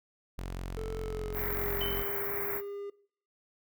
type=tone; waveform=sawtooth; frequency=44.92 Hz; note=F1; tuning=50 cents sharp; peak=-32 dBFS; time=0.38-2.03 s; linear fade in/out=0 ms
type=tone with pitch glide; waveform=triangle; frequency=440 to 403.5 Hz; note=A4 to G#4; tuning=0 to -50 cents; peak=-35 dBFS; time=0.77-2.9 s; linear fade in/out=5 ms; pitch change=-150 cents; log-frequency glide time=0.98-1.75 s
type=band-stop noise; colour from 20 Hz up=white; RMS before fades=-35 dBFS; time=1.33-2.62 s; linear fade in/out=50 ms; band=2300 to 13000 Hz; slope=96 dB/octave
type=tone with exponential decay; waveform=sine; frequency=3049 Hz; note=G7; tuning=49 cents flat; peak=-32 dBFS; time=1.81-2.32 s; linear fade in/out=0 ms; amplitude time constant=110 ms
effects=noise-tail reverb RT60 0.5 s tail -19 dB re dry